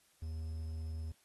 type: tone with quantisation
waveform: triangle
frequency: 79.8 Hz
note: D#2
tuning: 44 cents sharp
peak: -36 dBFS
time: 0.22-1.12 s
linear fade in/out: 5 ms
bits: 11
effects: white hiss -70 dBFS RMS until 1.24 s + AAC 32 kbps